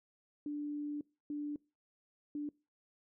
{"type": "tone bursts at uneven times", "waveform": "sine", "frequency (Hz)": 293.7, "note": "D4", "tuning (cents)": 0, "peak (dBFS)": -36, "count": 3, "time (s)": [[0.46, 1.01], [1.3, 1.56], [2.35, 2.49]], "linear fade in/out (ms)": 2, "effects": ["noise-tail reverb RT60 0.3 s tail -24 dB re dry"]}